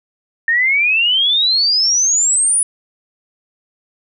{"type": "exponential sweep", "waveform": "sine", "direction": "up", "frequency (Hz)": [1803, 9956], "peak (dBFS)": -11, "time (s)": [0.48, 2.63], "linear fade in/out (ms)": 2, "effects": []}